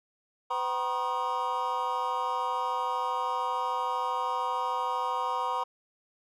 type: tone cluster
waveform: triangle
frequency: 506 / 764 / 956 / 1069 / 1228 Hz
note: B4 / G5 / A#5 / C6 / D#6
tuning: +42 / -45 / +43 / +37 / -23 cents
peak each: -36 / -34 / -29 / -32 / -35 dBFS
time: 0.5-5.64 s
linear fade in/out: 10 ms
effects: none